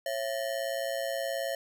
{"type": "ring-modulated tone", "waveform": "square", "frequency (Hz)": 608, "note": "D#5", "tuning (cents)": -40, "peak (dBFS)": -28, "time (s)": [0.06, 1.55], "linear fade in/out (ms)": 0, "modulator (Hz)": 59.4, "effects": []}